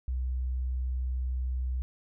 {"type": "tone", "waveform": "sine", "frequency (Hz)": 63.3, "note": "B1", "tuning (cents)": 43, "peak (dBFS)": -28, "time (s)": [0.08, 1.82], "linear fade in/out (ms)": 0, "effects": []}